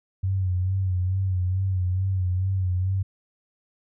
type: tone with vibrato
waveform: sine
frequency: 93.2 Hz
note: F#2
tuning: 13 cents sharp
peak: -21 dBFS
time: 0.23-3.03 s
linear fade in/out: 10 ms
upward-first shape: sine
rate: 2.3 Hz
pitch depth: 57 cents each way
effects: none